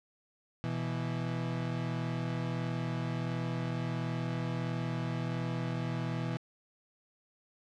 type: tone pair together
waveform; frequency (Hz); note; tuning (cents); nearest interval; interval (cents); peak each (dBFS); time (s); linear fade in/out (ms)
35% pulse; 123.36 / 164.81; B2 / E3; -2 / 0; perfect fourth; 502; -33 / -34; 0.64-6.37; 0
effects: low-pass 4000 Hz 12 dB/octave